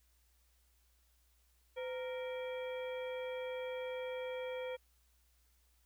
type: harmonic tone with a mistuned harmonic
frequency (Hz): 466.2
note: A#4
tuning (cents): 0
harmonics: 1 / 2 / 3 / 4 / 5 / 7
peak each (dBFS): -39 / -51 / -56 / -55 / -51 / -55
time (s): 1.76-4.77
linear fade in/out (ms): 20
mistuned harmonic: 1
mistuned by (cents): +150
effects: added 60 Hz sine -70 dBFS peak until 5.85 s + white hiss -75 dBFS RMS until 5.85 s